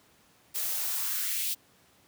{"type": "noise with high-pass filter sweep", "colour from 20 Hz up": "blue", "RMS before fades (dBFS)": -31, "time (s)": [0.54, 1.55], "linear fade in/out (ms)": 20, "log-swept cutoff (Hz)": [350, 3300], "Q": 2.1, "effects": ["pink hiss -62 dBFS RMS until 2.07 s", "high-pass 100 Hz 12 dB/octave"]}